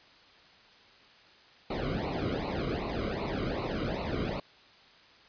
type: noise with flanger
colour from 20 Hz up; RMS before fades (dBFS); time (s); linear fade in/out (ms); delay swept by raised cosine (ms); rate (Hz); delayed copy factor
brown; -33; 1.7-4.4; 5; 0.6 to 1.17; 2.6; -1
effects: white hiss -57 dBFS RMS until 5.28 s + resampled to 11025 Hz